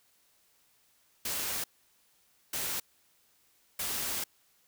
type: noise bursts at uneven times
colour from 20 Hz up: white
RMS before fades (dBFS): -34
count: 3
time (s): 1.25-1.64 / 2.53-2.8 / 3.79-4.24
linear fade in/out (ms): 5
effects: white hiss -68 dBFS RMS until 4.67 s